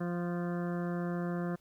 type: harmonic tone with a mistuned harmonic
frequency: 174.61 Hz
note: F3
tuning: in tune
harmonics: 1 / 2 / 3 / 4 / 6 / 7 / 8 / 9 / 10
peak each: -33 / -39 / -43 / -45 / -49 / -50 / -51 / -52 / -53 dBFS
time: 0-1.56 s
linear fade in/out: 10 ms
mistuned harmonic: 9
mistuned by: -20 cents
effects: pink hiss -68 dBFS RMS until 1.6 s